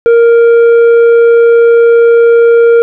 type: tone with tanh clipping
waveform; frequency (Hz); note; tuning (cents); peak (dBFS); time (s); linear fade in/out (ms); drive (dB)
sine; 466.2; A#4; 0; -3; 0.06-2.82; 0; 6
effects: none